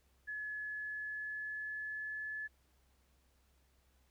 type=tone with pitch glide; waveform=sine; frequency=1705 to 1721.8 Hz; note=G#6 to A6; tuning=+45 to -38 cents; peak=-39 dBFS; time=0.27-2.48 s; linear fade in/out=20 ms; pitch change=+17 cents; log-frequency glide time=0.59-2.33 s; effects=added 65 Hz sine -70 dBFS peak until 4.1 s + pink hiss -75 dBFS RMS until 4.1 s